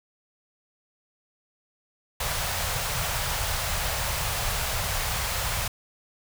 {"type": "band-stop noise", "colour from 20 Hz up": "pink", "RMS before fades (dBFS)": -28, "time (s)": [2.2, 5.68], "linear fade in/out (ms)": 5, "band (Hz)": [140, 560], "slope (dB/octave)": 24, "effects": []}